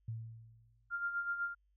sine tone with exponential decay, 113 Hz, A2, 47 cents sharp, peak -36 dBFS, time 0.08-0.91 s, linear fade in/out 5 ms, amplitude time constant 180 ms
sine tone with tremolo, 1396.9 Hz, F6, in tune, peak -32 dBFS, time 0.9-1.55 s, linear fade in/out 50 ms, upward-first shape sine, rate 8 Hz, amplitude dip 60%
effects added 50 Hz sine -70 dBFS peak until 1.76 s

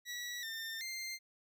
20% pulse tone with pitch steps, 1939 / 1804 / 2097 Hz, B6 / A6 / C7, -32 / +43 / +3 cents, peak -35 dBFS, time 0.05-1.19 s, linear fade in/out 50 ms, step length 380 ms, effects none

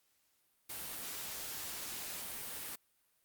white noise, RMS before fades -43 dBFS, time 0.69-2.76 s, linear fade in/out 10 ms, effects white hiss -75 dBFS RMS until 3.24 s + Opus 48 kbps

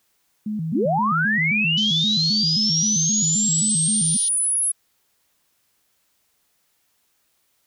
sine tone with vibrato, 185 Hz, F#3, in tune, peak -23 dBFS, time 0.46-4.17 s, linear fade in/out 5 ms, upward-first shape square, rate 3.8 Hz, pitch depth 240 cents each way
sine linear sweep, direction up, 177.8 to 10800 Hz, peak -18 dBFS, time 0.72-4.72 s, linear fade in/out 10 ms
pink band-pass noise, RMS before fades -34 dBFS, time 1.77-4.29 s, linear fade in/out 10 ms, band 3100 to 6600 Hz, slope 96 dB/octave
effects white hiss -67 dBFS RMS until 7.66 s

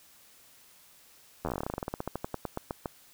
slowing click train, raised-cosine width 1 ms, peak -18 dBFS, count 27, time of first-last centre 1.45-2.858 s, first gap 11 ms, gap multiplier 1.11, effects white hiss -58 dBFS RMS until 3.13 s

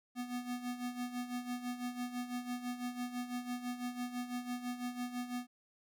square tone with tremolo, 246 Hz, B3, 7 cents flat, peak -36 dBFS, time 0.15-5.47 s, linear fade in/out 50 ms, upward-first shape sine, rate 6 Hz, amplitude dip 70%, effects none

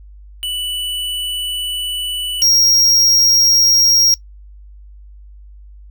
square tone pair in turn, 2968 / 5603 Hz, F#7 / F8, +5 / +5 cents, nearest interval major seventh, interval 1100 cents, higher second, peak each -20 / -10 dBFS, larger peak second, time 0.43-2.42 / 2.42-4.14 s, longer first, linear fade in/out 0 ms, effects noise-tail reverb RT60 0.1 s tail -20 dB re dry + added 50 Hz sine -36 dBFS peak until 5.9 s

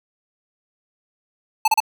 square tone bursts, 873 Hz, A5, 14 cents flat, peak -13 dBFS, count 3, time 1.65-1.803 s, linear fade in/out 5 ms, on 29 ms, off 33 ms, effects none

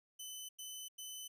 15% pulse tone bursts, 3022 Hz, F#7, 36 cents sharp, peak -38 dBFS, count 3, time 0.19-1.28 s, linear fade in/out 10 ms, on 300 ms, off 95 ms, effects none

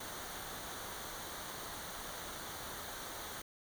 pink noise with comb filter, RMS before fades -45 dBFS, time 0-3.42 s, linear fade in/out 5 ms, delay 0.39 ms, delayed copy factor -0.6, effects none

